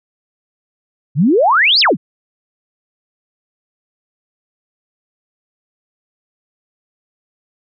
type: exponential two-way sweep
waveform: sine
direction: up then down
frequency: 125 to 5290 to 125 Hz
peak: -8 dBFS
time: 1.15-1.97 s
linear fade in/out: 50 ms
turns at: 1.8 s
effects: none